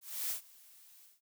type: noise with ADSR envelope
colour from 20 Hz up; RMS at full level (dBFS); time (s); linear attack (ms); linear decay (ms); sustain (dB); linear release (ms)
blue; -35; 0.01-1.21; 290; 110; -24; 170
effects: none